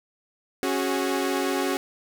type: chord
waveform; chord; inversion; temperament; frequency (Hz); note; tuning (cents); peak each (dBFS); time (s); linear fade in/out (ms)
sawtooth; C# suspended fourth; none; equal with one note detuned; 275.3 / 370 / 415.3; C#4 / F#4 / G#4; -12 / 0 / 0; -23 / -23 / -27; 0.63-1.77; 0
effects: none